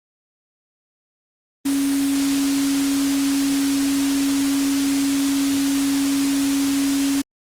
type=tone in noise; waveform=sine; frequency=277.2 Hz; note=C#4; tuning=in tune; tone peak=-17 dBFS; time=1.65-7.22 s; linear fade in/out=10 ms; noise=white; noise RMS=-26 dBFS; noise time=1.65-7.22 s; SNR=+6 dB; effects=low-pass 10000 Hz 12 dB/octave + Opus 32 kbps